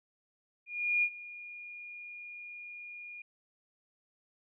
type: tone with ADSR envelope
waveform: sine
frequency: 2429 Hz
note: D#7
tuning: 42 cents flat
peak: -24 dBFS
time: 0.66-3.22 s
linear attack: 370 ms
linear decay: 63 ms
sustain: -19 dB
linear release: 4 ms
effects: none

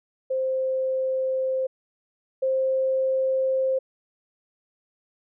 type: tone pair in turn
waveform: sine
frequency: 523.3 / 526.6 Hz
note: C5 / C5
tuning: 0 / +11 cents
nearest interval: unison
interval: 11 cents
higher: second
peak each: -22 / -20 dBFS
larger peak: second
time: 0.3-1.67 / 2.42-3.79 s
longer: neither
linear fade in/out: 10 ms
effects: none

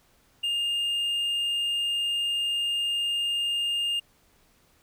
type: tone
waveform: triangle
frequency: 2819 Hz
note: F7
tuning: 16 cents sharp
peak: -23 dBFS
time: 0.43-4 s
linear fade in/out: 10 ms
effects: pink hiss -63 dBFS RMS until 4.82 s

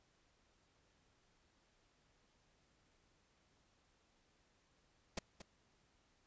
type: noise with echo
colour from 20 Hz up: pink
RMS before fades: -40 dBFS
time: 5.17-5.19 s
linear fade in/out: 5 ms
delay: 230 ms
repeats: 1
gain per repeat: -12 dB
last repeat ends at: 5.42 s
effects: pink hiss -75 dBFS RMS until 6.26 s + resampled to 16000 Hz

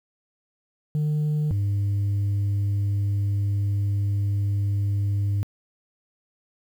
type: tone pair in turn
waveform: sine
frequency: 150.9 / 100.71 Hz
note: D3 / G2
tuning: +47 / +47 cents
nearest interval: perfect fifth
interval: 700 cents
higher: first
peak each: -18 dBFS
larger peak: neither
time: 0.95-1.51 / 1.51-5.43 s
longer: second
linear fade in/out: 0 ms
effects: tanh soft clip ceiling -20 dBFS + 9-bit

